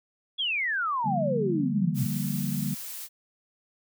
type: exponential sweep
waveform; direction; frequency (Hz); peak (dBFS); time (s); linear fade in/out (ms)
sine; down; 3436 to 116.54; -25; 0.38-2.06; 20
type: chord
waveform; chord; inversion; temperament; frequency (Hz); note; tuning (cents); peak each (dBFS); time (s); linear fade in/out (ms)
sine; G minor seventh; second; equal with one note detuned; 146.24 / 174.61 / 196 / 233.1; D3 / F3 / G3 / Bb3; -7 / 0 / 0 / 0; -31 / -35 / -31 / -33; 1.04-2.75; 20
type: noise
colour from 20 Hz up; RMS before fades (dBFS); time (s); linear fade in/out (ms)
blue; -38; 1.94-3.09; 50
effects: none